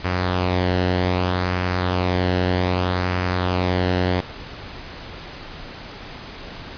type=tone with flanger; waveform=sawtooth; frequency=90.7 Hz; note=F#2; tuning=34 cents flat; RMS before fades=-21 dBFS; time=0.04-4.21 s; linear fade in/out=10 ms; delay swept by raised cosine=0.26 to 0.86 ms; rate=0.64 Hz; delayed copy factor=-0.5; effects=pink hiss -36 dBFS RMS until 6.77 s + resampled to 11025 Hz